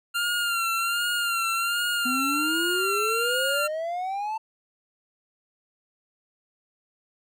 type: tone with vibrato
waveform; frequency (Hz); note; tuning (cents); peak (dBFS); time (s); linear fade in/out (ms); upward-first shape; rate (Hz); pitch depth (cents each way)
25% pulse; 1389; F6; -10; -20; 0.14-3.68; 20; sine; 1.3; 50
type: exponential sweep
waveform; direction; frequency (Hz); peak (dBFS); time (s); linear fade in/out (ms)
triangle; up; 246 to 896; -25; 2.05-4.38; 10
effects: none